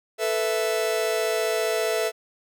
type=chord; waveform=45% pulse; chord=A suspended second; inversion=none; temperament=just; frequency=440 / 495 / 660 Hz; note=A4 / B4 / E5; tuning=0 / +4 / +2 cents; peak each=-26 / -30 / -26 dBFS; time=0.18-2.12 s; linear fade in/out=50 ms; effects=none